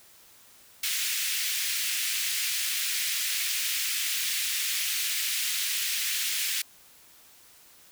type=high-pass noise; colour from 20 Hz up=pink; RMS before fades=-29 dBFS; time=0.83-6.62 s; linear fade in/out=5 ms; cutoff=2100 Hz; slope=24 dB/octave; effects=white hiss -55 dBFS RMS until 7.91 s